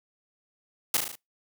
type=noise with echo; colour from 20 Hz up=white; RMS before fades=-23 dBFS; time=0.94-0.97 s; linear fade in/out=2 ms; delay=37 ms; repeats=5; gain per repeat=-4 dB; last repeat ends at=1.155 s; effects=noise-tail reverb RT60 0.2 s tail -26 dB re dry + high-pass 100 Hz 12 dB/octave